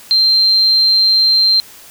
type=tone; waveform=sine; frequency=4151 Hz; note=C8; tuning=15 cents flat; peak=-8 dBFS; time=0.11-1.6 s; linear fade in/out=0 ms; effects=white hiss -39 dBFS RMS until 1.9 s